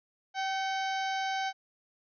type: harmonic tone with a mistuned harmonic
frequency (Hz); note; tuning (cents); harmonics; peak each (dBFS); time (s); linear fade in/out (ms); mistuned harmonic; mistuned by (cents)
770; G5; -31; 1 / 2 / 3 / 4 / 5 / 6 / 7 / 8; -31 / -37 / -41 / -43 / -45 / -47 / -48 / -49; 0.34-1.53; 50; 3; -64
effects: none